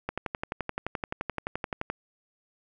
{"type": "click train", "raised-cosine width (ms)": 0.5, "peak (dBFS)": -15, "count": 22, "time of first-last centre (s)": [0.09, 1.9], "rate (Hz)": 11.6, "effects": []}